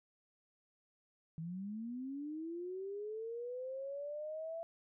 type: linear sweep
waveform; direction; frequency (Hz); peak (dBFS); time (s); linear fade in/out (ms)
sine; up; 156.8 to 670; -40; 1.38-4.63; 0
effects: none